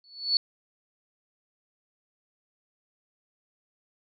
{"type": "tone with exponential growth", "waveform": "sine", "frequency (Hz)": 4435, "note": "C#8", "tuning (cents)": 0, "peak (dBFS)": -17, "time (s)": [0.04, 0.37], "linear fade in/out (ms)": 1, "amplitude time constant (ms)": 70, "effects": []}